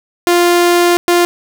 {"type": "tone bursts at uneven times", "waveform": "sawtooth", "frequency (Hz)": 349.2, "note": "F4", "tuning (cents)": 0, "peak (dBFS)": -4, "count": 2, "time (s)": [[0.27, 0.97], [1.08, 1.25]], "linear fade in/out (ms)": 0, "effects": []}